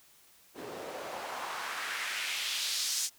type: noise with band-pass filter sweep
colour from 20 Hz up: white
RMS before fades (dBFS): -36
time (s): 0.54-3.1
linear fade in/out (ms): 50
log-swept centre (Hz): 340 to 6400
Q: 1.6
effects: white hiss -61 dBFS RMS until 3.18 s